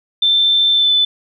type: tone with pitch glide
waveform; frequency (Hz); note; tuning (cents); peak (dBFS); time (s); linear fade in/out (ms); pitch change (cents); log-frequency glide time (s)
sine; 3553 to 3508; A7 to A7; +16 to -6; -10; 0.22-1.05; 5; -22; 0.72-0.93
effects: none